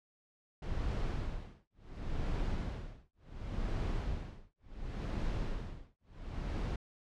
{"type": "noise with tremolo", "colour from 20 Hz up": "brown", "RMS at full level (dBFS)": -34, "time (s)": [0.62, 6.76], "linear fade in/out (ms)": 5, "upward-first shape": "sine", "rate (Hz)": 0.7, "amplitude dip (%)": 100, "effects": ["low-pass 5000 Hz 12 dB/octave"]}